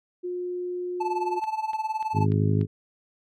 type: tone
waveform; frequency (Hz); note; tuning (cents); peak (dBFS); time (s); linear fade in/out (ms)
sine; 357.9; F4; +42; -28; 0.23-1.4; 20
type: tone with tremolo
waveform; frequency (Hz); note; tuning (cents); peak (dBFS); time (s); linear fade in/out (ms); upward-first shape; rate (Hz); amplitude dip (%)
triangle; 873; A5; -14; -21; 1-2.26; 10; sine; 19; 80
type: click train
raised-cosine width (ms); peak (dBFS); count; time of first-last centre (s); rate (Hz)
0.3; -29; 5; 1.44-2.613; 3.41
type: harmonic tone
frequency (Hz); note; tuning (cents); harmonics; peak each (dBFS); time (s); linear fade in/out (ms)
52; G#1; +3; 2 / 3 / 4 / 5 / 6 / 7 / 8; -22 / -25 / -31 / -30 / -36 / -36 / -32; 2.13-2.67; 50
effects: none